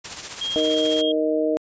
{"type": "noise with tremolo", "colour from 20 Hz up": "white", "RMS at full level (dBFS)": -30, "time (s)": [0.04, 1.02], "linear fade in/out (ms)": 10, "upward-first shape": "triangle", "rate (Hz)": 15, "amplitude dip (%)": 60}
{"type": "tone", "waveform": "sine", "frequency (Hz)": 3244, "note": "G#7", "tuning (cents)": -41, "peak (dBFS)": -24, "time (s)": [0.41, 1.12], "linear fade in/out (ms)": 5}
{"type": "harmonic tone", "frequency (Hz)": 155.56, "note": "D#3", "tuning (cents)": 0, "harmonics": [2, 3, 4], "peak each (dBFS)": [-23, -23, -23], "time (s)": [0.56, 1.57], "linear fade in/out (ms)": 0}
{"effects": ["resampled to 16000 Hz"]}